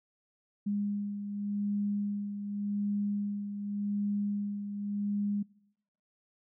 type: beating tone pair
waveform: sine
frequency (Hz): 203.9 / 204.77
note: G#3 / G#3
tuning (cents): -32 / -24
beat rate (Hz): 0.87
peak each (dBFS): -31 / -39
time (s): 0.66-5.43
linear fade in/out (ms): 10
effects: noise-tail reverb RT60 0.9 s tail -25 dB re dry